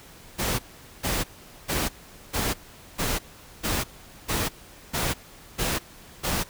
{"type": "noise bursts", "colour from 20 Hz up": "pink", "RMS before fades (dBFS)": -26, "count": 10, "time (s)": [0.38, 6.44], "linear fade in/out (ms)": 20, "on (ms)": 210, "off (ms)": 440, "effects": ["pink hiss -48 dBFS RMS until 6.49 s"]}